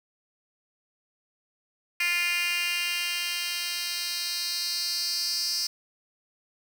10% pulse tone with high-pass filter sweep, 349.2 Hz, F4, in tune, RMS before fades -29 dBFS, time 2-5.67 s, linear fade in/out 5 ms, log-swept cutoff 2400 to 5000 Hz, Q 4.4, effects 8-bit

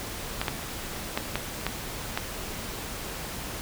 clicks, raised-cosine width 0.3 ms, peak -10 dBFS, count 6, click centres 0.415 / 0.482 / 1.175 / 1.356 / 1.666 / 2.175 s, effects pink hiss -36 dBFS RMS until 3.61 s

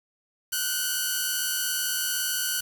5% pulse tone pair together, 1454.2 / 1532 Hz, F#6 / G6, -30 / -40 cents, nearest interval minor second, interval 90 cents, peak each -17 dBFS, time 0.52-2.61 s, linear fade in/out 10 ms, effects 7-bit

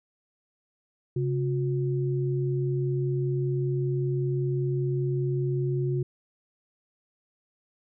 sine tone pair together, 134.85 / 360 Hz, C#3 / F#4, -47 / -47 cents, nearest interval octave + perfect fourth, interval 1700 cents, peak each -25 / -30 dBFS, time 1.16-6.03 s, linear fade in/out 5 ms, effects none

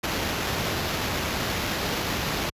pink noise with sample-and-hold, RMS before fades -27 dBFS, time 0.03-2.5 s, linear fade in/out 10 ms, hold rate 8820 Hz, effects high-pass 60 Hz 12 dB/octave + resampled to 32000 Hz

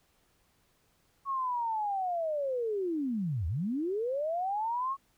sine linear two-way sweep, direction down then up, 1112 to 73.9 to 1112 Hz, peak -29 dBFS, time 1.25-4.97 s, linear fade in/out 50 ms, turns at 3.47 s, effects pink hiss -70 dBFS RMS until 5.17 s

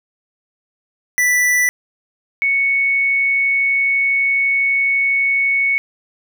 square / sine tone pair in turn, 1975.5 / 2217 Hz, B6 / C#7, 0 / 0 cents, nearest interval major second, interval 200 cents, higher second, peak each -13 dBFS, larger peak neither, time 1.18-1.69 / 2.42-5.78 s, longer second, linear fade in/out 0 ms, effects none

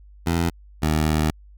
15% pulse tone pair in turn, 84.5 / 77.5 Hz, E2 / D#2, +43 / -6 cents, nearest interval minor second, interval 149 cents, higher first, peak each -13 / -12 dBFS, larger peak second, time 0.26-0.5 / 0.82-1.31 s, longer second, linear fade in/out 10 ms, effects added 50 Hz sine -44 dBFS peak until 1.57 s

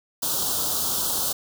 white band-stop noise, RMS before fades -25 dBFS, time 0.22-1.33 s, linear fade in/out 10 ms, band 1400 to 3200 Hz, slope 48 dB/octave, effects none

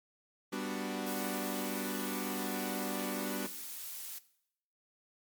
sawtooth chord, G major seventh, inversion none, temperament equal, 196 / 246.9 / 293.7 / 370 Hz, G3 / B3 / D4 / F#4, 0 / 0 / 0 / 0 cents, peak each -37 / -36 / -36 / -38 dBFS, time 0.52-3.47 s, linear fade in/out 10 ms
blue noise, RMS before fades -43 dBFS, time 1.06-4.19 s, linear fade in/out 10 ms
effects noise-tail reverb RT60 0.7 s tail -17 dB re dry + MP3 96 kbps

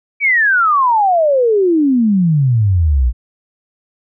sine exponential sweep, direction down, 2330 to 56.4 Hz, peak -9 dBFS, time 0.2-3.13 s, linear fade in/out 50 ms, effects none

